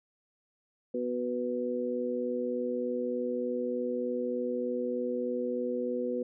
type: harmonic tone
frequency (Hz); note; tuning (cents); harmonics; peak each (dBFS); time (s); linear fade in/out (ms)
123.3; B2; -2; 2 / 3 / 4; -34 / -36 / -32; 0.94-6.23; 5
effects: none